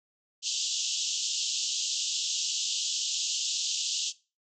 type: band-pass noise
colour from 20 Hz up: white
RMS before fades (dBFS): -31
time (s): 0.42-4.13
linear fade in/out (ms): 50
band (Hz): 2800 to 7400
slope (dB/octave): 96
effects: noise-tail reverb RT60 0.3 s tail -19 dB re dry

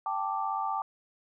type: chord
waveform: sine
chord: G suspended second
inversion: none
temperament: equal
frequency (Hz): 784 / 880 / 1174.7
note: G5 / A5 / D6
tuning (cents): 0 / 0 / 0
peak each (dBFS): -33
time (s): 0.06-0.82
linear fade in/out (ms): 2
effects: none

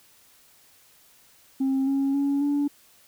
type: tone with pitch steps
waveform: sine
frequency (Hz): 267.6 / 274 / 280.6 / 287.3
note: C4 / C#4 / C#4 / D4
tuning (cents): +39 / -20 / +21 / -38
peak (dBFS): -19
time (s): 1.6-2.68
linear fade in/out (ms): 10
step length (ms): 270
effects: tanh soft clip ceiling -19 dBFS + white hiss -57 dBFS RMS until 3.07 s

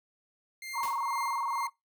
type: tone with tremolo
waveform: sawtooth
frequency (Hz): 2104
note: C7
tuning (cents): +9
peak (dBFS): -33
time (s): 0.62-1.67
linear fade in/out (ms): 2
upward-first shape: triangle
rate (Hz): 2.1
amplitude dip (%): 85
type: tone with vibrato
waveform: sine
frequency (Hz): 1013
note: B5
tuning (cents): +44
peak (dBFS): -29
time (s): 0.73-1.7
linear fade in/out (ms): 50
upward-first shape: square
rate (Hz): 20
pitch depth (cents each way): 140
type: noise with exponential decay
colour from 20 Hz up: white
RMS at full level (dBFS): -39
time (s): 0.83-1.13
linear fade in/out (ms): 1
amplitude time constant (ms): 65
effects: noise-tail reverb RT60 0.2 s tail -23 dB re dry

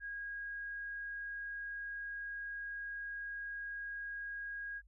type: tone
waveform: sine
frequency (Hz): 1638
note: G#6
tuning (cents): -24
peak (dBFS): -40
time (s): 0-4.82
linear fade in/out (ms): 50
effects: added 50 Hz sine -60 dBFS peak until 4.87 s

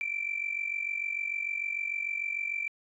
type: tone with amplitude modulation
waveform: sine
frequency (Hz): 2344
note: D7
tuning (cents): -4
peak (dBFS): -26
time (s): 0.01-2.68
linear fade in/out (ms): 0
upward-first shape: sine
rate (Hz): 46.7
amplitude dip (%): 80
effects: tanh soft clip ceiling -22 dBFS

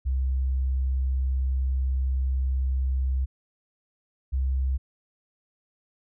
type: tone pair in turn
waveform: sine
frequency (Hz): 65.41 / 65.83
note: C2 / C2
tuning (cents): 0 / +11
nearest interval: unison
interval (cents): 11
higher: second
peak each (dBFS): -22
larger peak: neither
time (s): 0.05-3.26 / 4.32-4.78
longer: first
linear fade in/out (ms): 20
effects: none

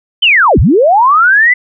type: linear two-way sweep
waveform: sine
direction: down then up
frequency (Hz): 3136 to 41.2 to 2037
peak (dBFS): -4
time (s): 0.22-1.54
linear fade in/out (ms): 10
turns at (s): 0.59
effects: none

